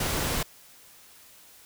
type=noise; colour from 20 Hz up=pink; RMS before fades=-28 dBFS; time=0-0.43 s; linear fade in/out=5 ms; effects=white hiss -53 dBFS RMS until 1.65 s